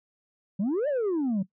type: exponential two-way sweep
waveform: sine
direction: up then down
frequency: 179.9 to 614 to 179.9 Hz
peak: -21 dBFS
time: 0.59-1.43 s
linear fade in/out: 10 ms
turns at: 0.88 s
effects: noise-tail reverb RT60 0.1 s tail -18 dB re dry + tanh soft clip ceiling -23 dBFS